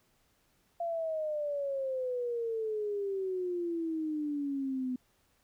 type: exponential sweep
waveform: sine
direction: down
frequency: 688 to 250.3 Hz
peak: -31 dBFS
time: 0.8-4.96 s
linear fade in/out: 5 ms
effects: pink hiss -71 dBFS RMS until 5.43 s